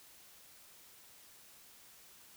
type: silence
effects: white hiss -59 dBFS RMS until 2.36 s